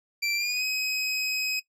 25% pulse tone with pitch glide, 2349 to 2532 Hz, D7 to D#7, 0 to +30 cents, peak -22 dBFS, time 0.22-1.6 s, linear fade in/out 10 ms, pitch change +130 cents, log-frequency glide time 0.35-0.64 s, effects noise-tail reverb RT60 0.1 s tail -17 dB re dry + low-pass 12000 Hz 12 dB/octave

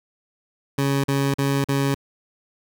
20% pulse tone bursts, 138.59 Hz, C#3, in tune, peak -14 dBFS, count 4, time 0.78-1.946 s, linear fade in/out 5 ms, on 260 ms, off 42 ms, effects none

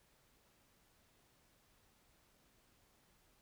silence, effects pink hiss -72 dBFS RMS until 3.41 s

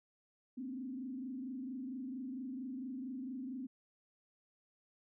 sine tone with frequency modulation, 258.2 Hz, C4, 23 cents flat, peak -40 dBFS, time 0.57-3.67 s, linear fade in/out 10 ms, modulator 24.4 Hz, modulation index 0.9, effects none

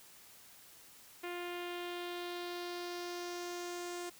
sawtooth tone with low-pass filter sweep, 351.5 Hz, F4, 11 cents sharp, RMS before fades -42 dBFS, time 1.23-4.1 s, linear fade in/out 10 ms, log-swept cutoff 2500 to 8100 Hz, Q 2.3, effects white hiss -58 dBFS RMS until 4.19 s

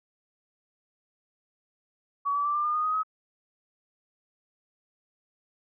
sine tone with pitch steps, 1132 / 1151.1 / 1170.6 / 1190.3 / 1210.4 / 1230.9 / 1251.7 / 1272.8 Hz, C#6 / D6 / D6 / D6 / D#6 / D#6 / D#6 / D#6, +36 / -35 / -6 / +23 / -48 / -19 / +10 / +39 cents, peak -24 dBFS, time 2.25-3.034 s, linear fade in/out 20 ms, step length 98 ms, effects none

